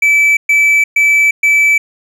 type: tone bursts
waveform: triangle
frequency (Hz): 2310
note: D7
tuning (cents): -29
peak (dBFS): -5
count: 4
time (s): 0.02-1.78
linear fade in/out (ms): 5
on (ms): 350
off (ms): 120
effects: none